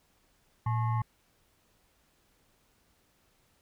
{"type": "tone with frequency modulation", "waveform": "sine", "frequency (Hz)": 114.5, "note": "A#2", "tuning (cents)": -31, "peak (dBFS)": -26, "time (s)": [0.66, 1.02], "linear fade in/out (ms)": 5, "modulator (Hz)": 972, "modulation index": 0.63, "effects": ["pink hiss -69 dBFS RMS until 3.61 s"]}